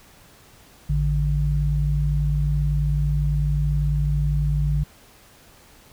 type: tone pair together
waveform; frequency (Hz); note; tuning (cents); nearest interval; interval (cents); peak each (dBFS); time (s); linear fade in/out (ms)
sine; 55 / 146.83; A1 / D3; 0 / 0; octave + perfect fourth; 1700; -21; 0.89-4.84; 10
effects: pink hiss -51 dBFS RMS until 5.92 s